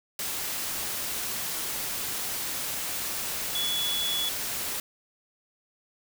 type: tone in noise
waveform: sine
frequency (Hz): 3401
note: G#7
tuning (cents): +40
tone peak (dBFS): -27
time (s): 3.55-4.29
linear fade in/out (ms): 2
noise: white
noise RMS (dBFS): -32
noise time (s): 0.19-4.8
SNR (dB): +2
effects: none